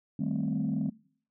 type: chord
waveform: sine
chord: A half-diminished seventh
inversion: second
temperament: equal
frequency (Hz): 155.56 / 196 / 220 / 261.6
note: Eb3 / G3 / A3 / C4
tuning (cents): 0 / 0 / 0 / 0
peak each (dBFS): -32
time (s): 0.19-0.9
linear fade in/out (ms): 5
effects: noise-tail reverb RT60 0.6 s tail -25 dB re dry + tanh soft clip ceiling -22 dBFS